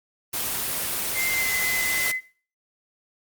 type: noise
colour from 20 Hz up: white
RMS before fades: -27 dBFS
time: 0.33-2.12 s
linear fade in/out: 10 ms
type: tone with pitch glide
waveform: sine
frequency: 2093 to 2035 Hz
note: C7 to C7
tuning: 0 to -49 cents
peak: -24 dBFS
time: 1.14-2.21 s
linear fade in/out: 50 ms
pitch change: -49 cents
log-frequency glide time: 1.33-1.52 s
effects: noise-tail reverb RT60 0.4 s tail -18 dB re dry + Opus 24 kbps